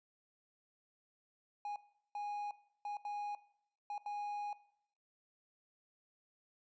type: tone bursts at uneven times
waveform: triangle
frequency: 825 Hz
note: G#5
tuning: 12 cents flat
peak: -37 dBFS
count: 6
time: 1.65-1.76 / 2.15-2.51 / 2.85-2.97 / 3.05-3.35 / 3.9-3.98 / 4.06-4.53 s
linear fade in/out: 2 ms
effects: noise-tail reverb RT60 0.7 s tail -18 dB re dry + resampled to 16000 Hz